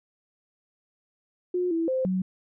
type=tone with pitch steps; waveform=sine; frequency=359.4 / 329.9 / 520 / 186.3 Hz; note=F4 / E4 / C5 / F#3; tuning=+50 / +1 / -11 / +12 cents; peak=-23 dBFS; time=1.54-2.22 s; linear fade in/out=5 ms; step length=170 ms; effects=none